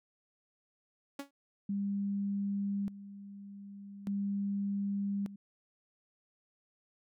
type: tone with exponential decay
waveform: sawtooth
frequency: 280 Hz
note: C#4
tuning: 18 cents sharp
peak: -31 dBFS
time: 1.19-1.31 s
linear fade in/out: 5 ms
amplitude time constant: 24 ms
type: tone with tremolo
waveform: sine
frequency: 200 Hz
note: G3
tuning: 35 cents sharp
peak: -31 dBFS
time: 1.69-5.36 s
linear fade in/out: 5 ms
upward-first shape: square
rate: 0.42 Hz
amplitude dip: 80%
effects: none